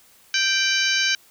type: harmonic tone with a mistuned harmonic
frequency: 784 Hz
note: G5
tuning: in tune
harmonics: 2 / 3 / 4 / 5 / 6 / 7 / 8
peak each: -23 / -25 / -26 / -27 / -28 / -28 / -29 dBFS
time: 0.34-1.15 s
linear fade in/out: 2 ms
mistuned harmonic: 4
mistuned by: -61 cents
effects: white hiss -54 dBFS RMS until 1.3 s